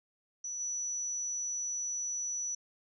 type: tone with level steps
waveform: sine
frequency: 5920 Hz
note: F#8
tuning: in tune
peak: -36 / -33 dBFS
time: 0.44-2.55 s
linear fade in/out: 5 ms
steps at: 0.59 s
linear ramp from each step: 20 ms
effects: none